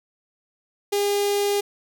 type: tone with notch filter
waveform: sawtooth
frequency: 406 Hz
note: G#4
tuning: 39 cents flat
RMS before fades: -22 dBFS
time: 0.92-1.61 s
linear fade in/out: 10 ms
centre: 1400 Hz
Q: 0.81
effects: none